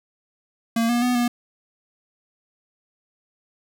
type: tone with pitch steps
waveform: square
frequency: 229.3 / 239.4 / 247.5 / 241.1 Hz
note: A#3 / A#3 / B3 / B3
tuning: -28 / +46 / +4 / -41 cents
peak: -19 dBFS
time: 0.76-1.28 s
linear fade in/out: 5 ms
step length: 130 ms
effects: none